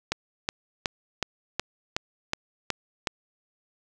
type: click train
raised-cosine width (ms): 0.2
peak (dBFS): -8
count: 9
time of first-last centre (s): 0.12-3.072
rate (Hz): 2.71
effects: none